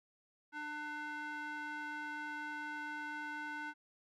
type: tone with band-pass filter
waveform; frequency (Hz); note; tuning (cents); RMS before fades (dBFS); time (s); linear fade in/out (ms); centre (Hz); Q
square; 299.3; D4; +33; -43; 0.52-3.74; 50; 1400; 2.5
effects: none